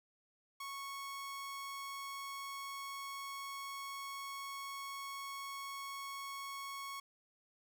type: tone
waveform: sawtooth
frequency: 1104 Hz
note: C#6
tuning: 7 cents flat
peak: -39 dBFS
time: 0.6-7 s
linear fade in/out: 5 ms
effects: none